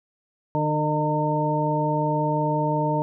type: harmonic tone with a mistuned harmonic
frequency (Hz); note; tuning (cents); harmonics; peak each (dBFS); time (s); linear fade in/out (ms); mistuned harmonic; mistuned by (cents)
151.9; D#3; -41; 1 / 2 / 3 / 4 / 6; -25 / -28 / -31 / -27 / -25; 0.55-3.02; 0; 2; -16
effects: none